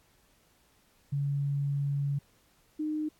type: tone pair in turn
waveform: sine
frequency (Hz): 141.4 / 306.6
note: C#3 / D#4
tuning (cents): +35 / -25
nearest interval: octave + minor second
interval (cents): 1340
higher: second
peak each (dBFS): -27 / -29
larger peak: first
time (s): 1.12-2.19 / 2.79-3.09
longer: first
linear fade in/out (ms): 10
effects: pink hiss -66 dBFS RMS until 3.19 s + AAC 64 kbps